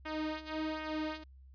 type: tone with flanger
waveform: sawtooth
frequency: 311.1 Hz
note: D#4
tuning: in tune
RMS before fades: -38 dBFS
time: 0.05-1.24 s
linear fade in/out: 10 ms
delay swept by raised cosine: 0.22 to 3.22 ms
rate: 1.3 Hz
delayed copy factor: -0.7
effects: added 66 Hz sine -53 dBFS peak until 1.54 s + resampled to 11025 Hz